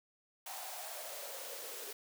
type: noise with high-pass filter sweep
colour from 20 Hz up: white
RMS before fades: -45 dBFS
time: 0.46-1.93 s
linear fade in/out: 5 ms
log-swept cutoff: 790 to 420 Hz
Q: 6.8
effects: none